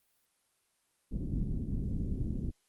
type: low-pass noise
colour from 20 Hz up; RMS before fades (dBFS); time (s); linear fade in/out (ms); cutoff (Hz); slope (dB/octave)
pink; -34; 1.11-2.51; 10; 280; 24
effects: white hiss -74 dBFS RMS until 2.68 s + Opus 32 kbps